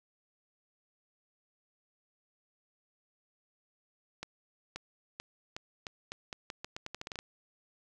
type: accelerating click train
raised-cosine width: 0.2 ms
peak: -22 dBFS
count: 17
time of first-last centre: 4.23-7.189 s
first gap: 530 ms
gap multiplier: 0.83
effects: none